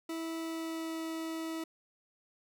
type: tone with pitch glide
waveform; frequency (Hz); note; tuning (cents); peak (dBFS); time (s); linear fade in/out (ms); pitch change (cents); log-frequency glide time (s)
40% pulse; 326.9 to 324.1; E4 to E4; -14 to -29; -35; 0.09-1.64; 5; -15; 0.37-1.01
effects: none